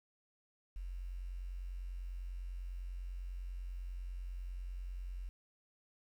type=tone with quantisation; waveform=sine; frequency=45.03 Hz; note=F#1; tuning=46 cents flat; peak=-40 dBFS; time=0.76-5.29 s; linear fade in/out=0 ms; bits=11; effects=none

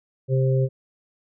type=harmonic tone; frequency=131.8 Hz; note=C3; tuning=13 cents sharp; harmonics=1 / 3 / 4; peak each=-18 / -26 / -27 dBFS; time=0.28-0.69 s; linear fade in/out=50 ms; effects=none

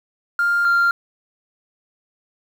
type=tone pair in turn; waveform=sine; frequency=1400 / 1391.1 Hz; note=F6 / F6; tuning=+4 / -7 cents; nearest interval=unison; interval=11 cents; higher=first; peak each=-14 / -11 dBFS; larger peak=second; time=0.39-0.65 / 0.65-0.91 s; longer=neither; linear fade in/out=2 ms; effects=tanh soft clip ceiling -12 dBFS + 7-bit

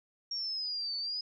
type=exponential two-way sweep; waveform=sine; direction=down then up; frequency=5588 to 4484 to 5060 Hz; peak=-33 dBFS; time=0.31-1.21 s; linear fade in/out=5 ms; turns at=0.97 s; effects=none

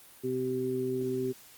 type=harmonic tone; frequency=128.3 Hz; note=C3; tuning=34 cents flat; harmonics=1 / 2 / 3; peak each=-39 / -34 / -30 dBFS; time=0.23-1.33 s; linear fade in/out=20 ms; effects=white hiss -54 dBFS RMS until 1.57 s + Opus 32 kbps

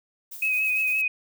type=noise with tremolo; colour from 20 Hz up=violet; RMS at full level=-38 dBFS; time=0.31-1.02 s; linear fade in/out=10 ms; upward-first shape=square; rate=8.9 Hz; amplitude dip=35%
type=tone with vibrato; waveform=sine; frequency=2536 Hz; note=D#7; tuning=32 cents sharp; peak=-21 dBFS; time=0.42-1.08 s; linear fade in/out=5 ms; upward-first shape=triangle; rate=5.8 Hz; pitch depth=37 cents each way
effects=none

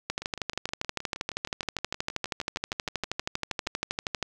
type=two click trains; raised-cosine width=0.2 ms; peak=-11 / -20 dBFS; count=53 / 23; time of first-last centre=0.1-4.227 / 0.22-3.668 s; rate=12.6 / 6.38 Hz; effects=none

